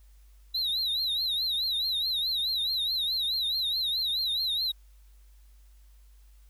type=tone with vibrato; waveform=triangle; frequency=3923 Hz; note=B7; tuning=12 cents flat; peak=-25 dBFS; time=0.54-4.72 s; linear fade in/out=10 ms; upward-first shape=triangle; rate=4.7 Hz; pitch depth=150 cents each way; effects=added 50 Hz sine -52 dBFS peak until 6.49 s + white hiss -68 dBFS RMS until 6.49 s